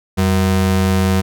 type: ring-modulated tone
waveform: square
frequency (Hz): 140.4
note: C#3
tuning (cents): +22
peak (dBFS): -10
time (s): 0.17-1.22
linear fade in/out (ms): 20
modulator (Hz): 52.5
effects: none